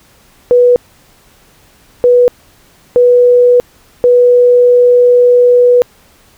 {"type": "tone bursts at uneven times", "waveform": "sine", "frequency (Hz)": 490, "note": "B4", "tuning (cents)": -14, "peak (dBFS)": -3, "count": 4, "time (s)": [[0.51, 0.76], [2.04, 2.28], [2.96, 3.6], [4.04, 5.82]], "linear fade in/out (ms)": 0, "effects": ["pink hiss -46 dBFS RMS until 6.37 s"]}